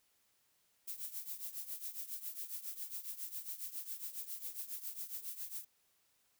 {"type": "noise with tremolo", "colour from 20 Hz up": "violet", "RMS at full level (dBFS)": -41, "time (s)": [0.87, 5.65], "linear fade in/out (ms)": 10, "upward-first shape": "triangle", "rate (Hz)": 7.3, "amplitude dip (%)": 85, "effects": ["white hiss -75 dBFS RMS until 6.39 s"]}